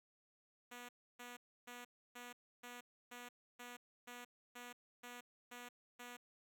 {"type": "tone bursts", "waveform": "5% pulse", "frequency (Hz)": 243.7, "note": "B3", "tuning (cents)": -23, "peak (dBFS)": -39, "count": 12, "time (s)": [0.71, 6.17], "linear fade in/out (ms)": 10, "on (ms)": 180, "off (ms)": 300, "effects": []}